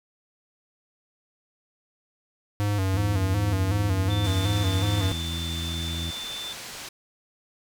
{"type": "tone with vibrato", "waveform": "square", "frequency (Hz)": 99, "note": "G2", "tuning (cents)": 18, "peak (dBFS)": -23, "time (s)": [2.6, 5.12], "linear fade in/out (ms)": 0, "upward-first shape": "square", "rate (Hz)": 2.7, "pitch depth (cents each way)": 67}
{"type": "harmonic tone", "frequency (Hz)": 83.2, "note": "E2", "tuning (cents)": 17, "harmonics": [1, 2, 3, 4], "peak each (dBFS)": [-30, -36, -40, -42], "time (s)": [2.93, 6.11], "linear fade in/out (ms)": 10}
{"type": "tone", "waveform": "sine", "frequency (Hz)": 3540, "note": "A7", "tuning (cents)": 10, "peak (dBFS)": -33, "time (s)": [4.1, 6.53], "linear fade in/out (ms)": 5}
{"type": "low-pass noise", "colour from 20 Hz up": "white", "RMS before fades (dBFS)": -39, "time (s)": [4.24, 6.89], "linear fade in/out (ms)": 5, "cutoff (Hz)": 6600, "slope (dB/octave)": 12}
{"effects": []}